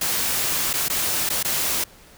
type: noise with dropouts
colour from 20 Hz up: white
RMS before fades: -23 dBFS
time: 0.01-1.84 s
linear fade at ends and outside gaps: 5 ms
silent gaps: 0.731-0.737 / 0.884-0.898 / 1.291-1.3 / 1.429-1.447 s
effects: pink hiss -49 dBFS RMS until 2.17 s